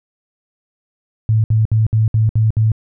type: tone bursts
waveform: sine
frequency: 110 Hz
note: A2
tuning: in tune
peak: -10 dBFS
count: 7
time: 1.29-2.718 s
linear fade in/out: 0 ms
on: 150 ms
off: 63 ms
effects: none